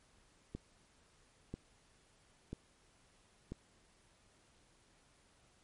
click train, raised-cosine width 3 ms, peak -29 dBFS, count 4, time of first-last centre 0.55-3.52 s, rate 1.01 Hz, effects pink hiss -69 dBFS RMS until 5.63 s + MP3 48 kbps

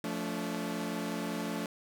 sawtooth chord, D minor, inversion first, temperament equal with one note detuned, 174.61 / 220 / 287.1 Hz, F3 / A3 / D4, 0 / 0 / -39 cents, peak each -35 / -33 / -34 dBFS, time 0.04-1.66 s, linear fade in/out 2 ms, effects none

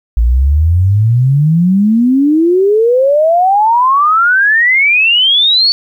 sine exponential sweep, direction up, 55 to 4517 Hz, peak -6 dBFS, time 0.17-5.72 s, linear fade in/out 0 ms, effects 8-bit

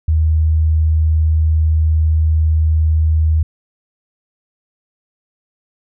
sine tone, 78.8 Hz, D#2, 23 cents sharp, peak -10 dBFS, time 0.08-3.43 s, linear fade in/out 5 ms, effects none

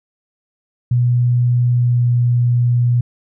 sine tone with pitch glide, 122.2 to 121.29 Hz, B2 to B2, -18 to -31 cents, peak -11 dBFS, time 0.91-3.01 s, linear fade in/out 5 ms, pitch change -13 cents, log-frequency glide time 1.72-2.08 s, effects none

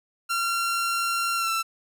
sawtooth tone with pitch glide, 1372 to 1336.8 Hz, F6 to E6, -31 to +24 cents, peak -20 dBFS, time 0.29-1.63 s, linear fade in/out 20 ms, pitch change -45 cents, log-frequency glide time 1.36-1.51 s, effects none

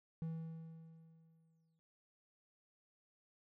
triangle tone with exponential decay, 162.6 Hz, E3, 23 cents flat, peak -36 dBFS, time 0.22-1.79 s, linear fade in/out 0 ms, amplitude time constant 340 ms, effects none

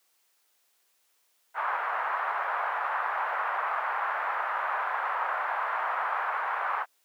pink band-pass noise, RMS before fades -30 dBFS, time 1.54-6.86 s, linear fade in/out 50 ms, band 830 to 1500 Hz, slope 24 dB/octave, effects white hiss -70 dBFS RMS until 7.04 s + high-pass 400 Hz 12 dB/octave

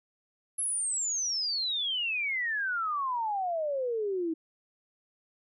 sine exponential sweep, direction down, 11175 to 315.2 Hz, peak -28 dBFS, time 0.58-4.34 s, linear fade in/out 10 ms, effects none

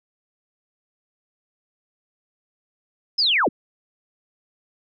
sine linear sweep, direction down, 5274 to 111.2 Hz, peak -16 dBFS, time 3.18-3.49 s, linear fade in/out 10 ms, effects none

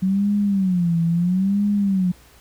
sine tone with vibrato, 185 Hz, F#3, in tune, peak -16 dBFS, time 0.02-2.12 s, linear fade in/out 10 ms, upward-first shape sine, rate 0.75 Hz, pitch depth 180 cents each way, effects added 60 Hz sine -51 dBFS peak until 2.4 s + pink hiss -51 dBFS RMS until 2.4 s

